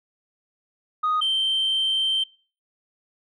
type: tone pair in turn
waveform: sine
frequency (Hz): 1244.5 / 3124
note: D#6 / G7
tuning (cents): 0 / -7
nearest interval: octave + major third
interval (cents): 1593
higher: second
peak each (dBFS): -18 / -18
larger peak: neither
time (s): 1.03-1.21 / 1.21-2.24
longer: second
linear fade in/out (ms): 10
effects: noise-tail reverb RT60 0.4 s tail -25 dB re dry + tanh soft clip ceiling -17 dBFS